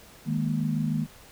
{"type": "chord", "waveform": "sine", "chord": "D# suspended fourth", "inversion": "none", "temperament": "equal with one note detuned", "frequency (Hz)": [155.56, 207.7, 234.6], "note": ["D#3", "G#3", "A#3"], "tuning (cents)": [0, 0, 11], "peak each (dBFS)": [-27, -30, -29], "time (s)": [0.25, 1.07], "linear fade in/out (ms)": 50, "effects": ["pink hiss -51 dBFS RMS until 1.31 s"]}